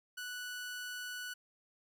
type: tone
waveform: sawtooth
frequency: 1480 Hz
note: F#6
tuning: in tune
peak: -37 dBFS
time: 0.17-1.34 s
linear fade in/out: 10 ms
effects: none